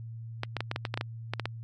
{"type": "clicks", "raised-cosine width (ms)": 0.3, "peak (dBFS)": -14, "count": 12, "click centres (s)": [0.434, 0.567, 0.606, 0.714, 0.761, 0.852, 0.941, 0.975, 1.011, 1.336, 1.397, 1.456], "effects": ["added 114 Hz sine -38 dBFS peak until 1.63 s", "MP3 48 kbps"]}